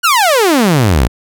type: exponential sweep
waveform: sawtooth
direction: down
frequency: 1492 to 53.2 Hz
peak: -4 dBFS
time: 0.03-1.08 s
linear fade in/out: 20 ms
effects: none